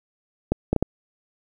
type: clicks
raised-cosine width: 2 ms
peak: -6 dBFS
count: 4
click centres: 0.52 / 0.73 / 0.763 / 0.826 s
effects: 8-bit